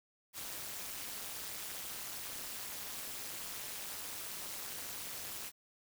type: noise with amplitude modulation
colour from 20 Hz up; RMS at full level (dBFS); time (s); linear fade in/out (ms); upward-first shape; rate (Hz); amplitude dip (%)
white; -40; 0.33-5.52; 50; sine; 211; 85
effects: none